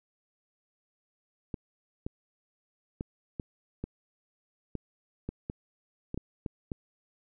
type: clicks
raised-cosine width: 3 ms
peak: -21 dBFS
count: 12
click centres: 1.542 / 2.065 / 3.009 / 3.398 / 3.84 / 4.753 / 5.29 / 5.499 / 6.144 / 6.176 / 6.462 / 6.718 s
effects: none